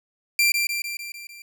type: tone with echo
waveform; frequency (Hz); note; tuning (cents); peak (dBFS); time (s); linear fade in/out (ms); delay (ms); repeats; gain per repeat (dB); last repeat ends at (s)
sawtooth; 2366; D7; +12; -13; 0.39-0.52; 2; 150; 6; -4; 1.42
effects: none